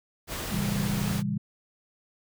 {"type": "noise", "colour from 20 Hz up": "pink", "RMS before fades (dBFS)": -34, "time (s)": [0.27, 1.23], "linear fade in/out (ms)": 50}
{"type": "chord", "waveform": "sine", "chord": "A# diminished seventh", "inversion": "none", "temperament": "just", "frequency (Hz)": [116.54, 139.85, 167.82, 201.4], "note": ["A#2", "C#3", "E3", "G3"], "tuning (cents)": [0, 16, 31, 47], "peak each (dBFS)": [-34, -33, -33, -29], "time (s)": [0.51, 1.38], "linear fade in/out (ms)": 10}
{"effects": []}